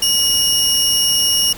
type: tone pair together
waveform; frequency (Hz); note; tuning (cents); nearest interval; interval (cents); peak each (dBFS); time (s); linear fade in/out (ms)
sawtooth; 2892 / 5505; F#7 / F8; -40 / -26; major seventh; 1114; -13; 0.02-1.53; 5
effects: pink hiss -34 dBFS RMS until 1.57 s